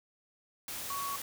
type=tone in noise; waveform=sine; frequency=1117 Hz; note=C#6; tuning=13 cents sharp; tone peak=-35 dBFS; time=0.9-1.16 s; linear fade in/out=2 ms; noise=white; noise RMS=-40 dBFS; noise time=0.68-1.22 s; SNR=+2 dB; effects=none